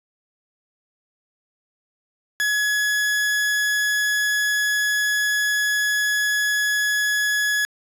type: tone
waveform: 40% pulse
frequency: 1689 Hz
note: G#6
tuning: 29 cents sharp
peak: -18 dBFS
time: 2.4-7.65 s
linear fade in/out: 0 ms
effects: resampled to 32000 Hz + 8-bit